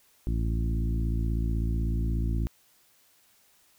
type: harmonic tone with a mistuned harmonic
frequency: 56.3 Hz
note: A1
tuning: 40 cents sharp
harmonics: 1 / 2 / 3 / 4 / 5 / 6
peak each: -26 / -32 / -36 / -38 / -40 / -42 dBFS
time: 0.27-2.47 s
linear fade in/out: 0 ms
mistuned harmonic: 1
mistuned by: +27 cents
effects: white hiss -63 dBFS RMS until 3.78 s